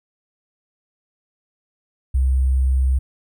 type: tone with sample-and-hold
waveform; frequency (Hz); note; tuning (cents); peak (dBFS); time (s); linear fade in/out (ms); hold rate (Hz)
sine; 65.41; C2; 0; -14; 2.14-2.99; 10; 8820
effects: none